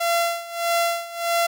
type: tone with tremolo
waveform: sawtooth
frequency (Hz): 682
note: F5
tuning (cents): -41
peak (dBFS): -14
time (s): 0-1.47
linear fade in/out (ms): 10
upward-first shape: sine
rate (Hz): 1.6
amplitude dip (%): 85
effects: none